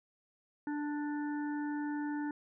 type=harmonic tone; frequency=294.6 Hz; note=D4; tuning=6 cents sharp; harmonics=1 / 3 / 5 / 6; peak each=-34 / -44 / -48 / -50 dBFS; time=0.67-2.31 s; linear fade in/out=2 ms; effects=none